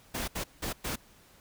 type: noise bursts at uneven times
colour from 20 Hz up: pink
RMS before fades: -34 dBFS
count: 4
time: 0.14-0.28 / 0.35-0.44 / 0.62-0.73 / 0.84-0.96 s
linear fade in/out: 10 ms
effects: pink hiss -59 dBFS RMS until 1.4 s